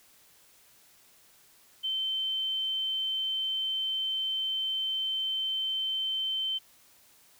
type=tone; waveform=sine; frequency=3092 Hz; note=G7; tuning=24 cents flat; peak=-28 dBFS; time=1.83-6.59 s; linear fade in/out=20 ms; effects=white hiss -60 dBFS RMS until 7.39 s